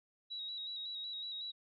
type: tone with vibrato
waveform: sine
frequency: 3854 Hz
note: B7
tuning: 43 cents flat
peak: -40 dBFS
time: 0.3-1.52 s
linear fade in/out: 20 ms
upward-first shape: square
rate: 5.4 Hz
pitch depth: 28 cents each way
effects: none